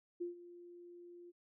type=tone with ADSR envelope; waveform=sine; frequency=349.2 Hz; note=F4; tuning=in tune; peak=-36 dBFS; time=0.2-1.32 s; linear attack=16 ms; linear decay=130 ms; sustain=-16 dB; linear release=28 ms; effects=none